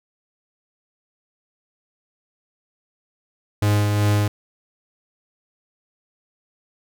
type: tone with tremolo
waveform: 45% pulse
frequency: 103.83 Hz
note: G#2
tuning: in tune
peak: -15 dBFS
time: 3.62-4.28 s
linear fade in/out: 5 ms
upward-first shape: sine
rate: 2.6 Hz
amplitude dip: 30%
effects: none